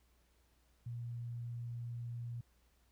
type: tone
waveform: sine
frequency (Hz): 118.9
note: A#2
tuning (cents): +35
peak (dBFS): -40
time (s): 0.86-2.41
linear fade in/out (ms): 5
effects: added 60 Hz sine -70 dBFS peak until 2.91 s + pink hiss -75 dBFS RMS until 2.91 s